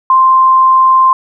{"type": "tone", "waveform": "sine", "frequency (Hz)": 1046.5, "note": "C6", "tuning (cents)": 0, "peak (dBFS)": -4, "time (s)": [0.1, 1.13], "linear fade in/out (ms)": 2, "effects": []}